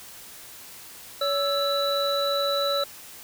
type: tone cluster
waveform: triangle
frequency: 564 / 1324 / 3949 Hz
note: C#5 / E6 / B7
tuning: +30 / +7 / -1 cents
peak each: -23 / -27 / -26 dBFS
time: 1.21-2.84 s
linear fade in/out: 5 ms
effects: white hiss -44 dBFS RMS until 3.23 s